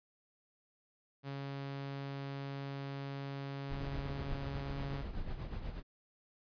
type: tone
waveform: sawtooth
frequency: 138.59 Hz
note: C#3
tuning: in tune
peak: -36 dBFS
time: 1.23-5.05 s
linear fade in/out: 50 ms
type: noise with tremolo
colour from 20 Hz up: brown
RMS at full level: -39 dBFS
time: 3.69-5.83 s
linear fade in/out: 50 ms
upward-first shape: sine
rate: 8.2 Hz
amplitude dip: 55%
effects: resampled to 11025 Hz